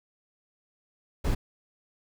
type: noise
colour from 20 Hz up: brown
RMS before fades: -25 dBFS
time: 1.24-1.35 s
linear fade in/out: 10 ms
effects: none